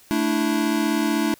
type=chord; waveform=square; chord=A suspended fourth; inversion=none; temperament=equal; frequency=220 / 293.7 / 329.6 Hz; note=A3 / D4 / E4; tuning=0 / 0 / 0 cents; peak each=-25 / -24 / -25 dBFS; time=0.11-1.34 s; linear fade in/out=0 ms; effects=white hiss -52 dBFS RMS until 1.39 s